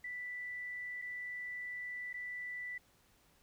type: tone with dropouts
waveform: sine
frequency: 1975.5 Hz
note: B6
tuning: in tune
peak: -40 dBFS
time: 0.04-2.78 s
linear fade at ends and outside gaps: 5 ms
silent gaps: 1.017-1.021 / 2.13-2.14 s
effects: pink hiss -69 dBFS RMS until 3.42 s